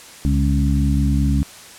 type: harmonic tone with a mistuned harmonic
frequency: 69.3 Hz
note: C#2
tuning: in tune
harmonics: 1 / 2 / 3 / 4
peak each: -17 / -20 / -22 / -23 dBFS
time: 0.25-1.43 s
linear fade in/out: 0 ms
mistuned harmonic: 2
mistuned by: +53 cents
effects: white hiss -40 dBFS RMS until 1.78 s + low-pass 10000 Hz 12 dB/octave